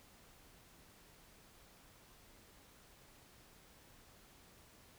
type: silence
effects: pink hiss -63 dBFS RMS until 4.98 s